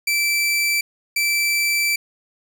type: tone bursts at uneven times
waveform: sawtooth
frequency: 2330 Hz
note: D7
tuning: 14 cents flat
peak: -14 dBFS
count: 2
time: 0.07-0.81 / 1.16-1.96 s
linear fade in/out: 5 ms
effects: none